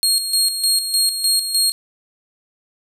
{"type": "tone with tremolo", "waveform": "25% pulse", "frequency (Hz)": 4262, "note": "C8", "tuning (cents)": 31, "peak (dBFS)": -9, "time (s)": [0.03, 1.72], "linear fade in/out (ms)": 0, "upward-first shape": "square", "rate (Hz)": 3.3, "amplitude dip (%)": 60, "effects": []}